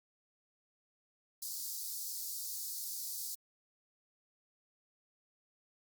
white high-pass noise, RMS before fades -41 dBFS, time 1.42-3.35 s, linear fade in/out 5 ms, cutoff 4300 Hz, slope 48 dB/octave, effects Opus 48 kbps

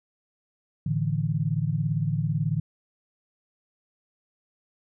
sine chord, A suspended fourth, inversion none, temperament equal, 110 / 146.83 / 164.81 Hz, A2 / D3 / E3, 0 / 0 / 0 cents, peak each -29 / -26 / -28 dBFS, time 0.86-2.6 s, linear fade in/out 5 ms, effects none

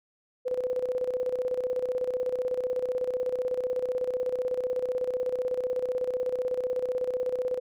sine tone with tremolo, 503 Hz, B4, 32 cents sharp, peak -24 dBFS, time 0.45-7.6 s, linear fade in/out 20 ms, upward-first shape square, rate 16 Hz, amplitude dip 60%, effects none

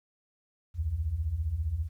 sine beating tone pair, 67.9 / 82.9 Hz, C#2 / E2, -35 / +10 cents, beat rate 15 Hz, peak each -34 / -29 dBFS, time 0.74-1.89 s, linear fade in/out 50 ms, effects 11-bit

